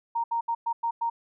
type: tone bursts at uneven times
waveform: sine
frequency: 929 Hz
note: A#5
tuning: 6 cents flat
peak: -24 dBFS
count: 6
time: 0.15-0.24 / 0.31-0.41 / 0.48-0.55 / 0.66-0.73 / 0.83-0.91 / 1.01-1.1 s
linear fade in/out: 10 ms
effects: none